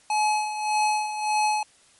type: tone with tremolo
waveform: square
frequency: 850 Hz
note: G#5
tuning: 40 cents sharp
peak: -20 dBFS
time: 0.1-1.63 s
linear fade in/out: 2 ms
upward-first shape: sine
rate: 1.7 Hz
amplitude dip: 65%
effects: white hiss -57 dBFS RMS until 1.99 s + MP3 48 kbps